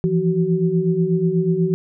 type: tone cluster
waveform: sine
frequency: 165.2 / 173.4 / 377.6 Hz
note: E3 / F3 / F#4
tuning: +4 / -12 / +35 cents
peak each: -20 dBFS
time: 0.04-1.74 s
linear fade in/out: 0 ms
effects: none